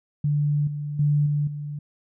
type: tone with level steps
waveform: sine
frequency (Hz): 146.83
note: D3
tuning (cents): 0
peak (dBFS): -19 / -27 / -17 / -20 / -29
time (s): 0.24-1.79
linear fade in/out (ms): 5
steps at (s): 0.67 / 0.99 / 1.26 / 1.47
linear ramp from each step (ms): 5
effects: none